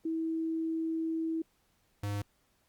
sine / square tone pair in turn, 324.2 / 102.12 Hz, E4 / G#2, -29 / -29 cents, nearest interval octave + minor sixth, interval 2000 cents, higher first, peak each -30 / -33 dBFS, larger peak first, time 0.05-1.42 / 2.03-2.22 s, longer first, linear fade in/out 5 ms, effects pink hiss -72 dBFS RMS until 2.68 s + Opus 48 kbps

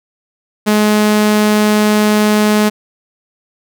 sawtooth tone, 211.4 Hz, G#3, 31 cents sharp, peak -5 dBFS, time 0.66-2.7 s, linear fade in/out 20 ms, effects none

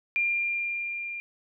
sine tone with level ramp, 2394 Hz, D7, 33 cents sharp, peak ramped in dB -22 to -33 dBFS, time 0.16-1.2 s, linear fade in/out 0 ms, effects none

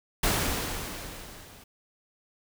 pink noise with level ramp, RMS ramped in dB -24 to -51 dBFS, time 0.23-1.64 s, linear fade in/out 5 ms, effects none

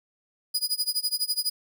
sawtooth tone with tremolo, 4937 Hz, D#8, 14 cents flat, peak -19 dBFS, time 0.54-1.5 s, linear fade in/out 10 ms, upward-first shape sine, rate 12 Hz, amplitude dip 95%, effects none

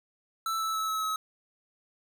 square tone with pitch steps, 1323 / 1313.1 / 1303.3 / 1293.5 / 1283.9 Hz, E6 / E6 / E6 / E6 / E6, +6 / -7 / -20 / -33 / -46 cents, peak -29 dBFS, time 0.46-1.16 s, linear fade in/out 2 ms, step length 140 ms, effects none

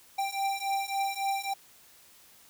square beating tone pair, 784 / 787.6 Hz, G5 / G5, 0 / +8 cents, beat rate 3.6 Hz, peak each -33 / -32 dBFS, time 0.18-1.54 s, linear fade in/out 10 ms, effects white hiss -57 dBFS RMS until 2.49 s

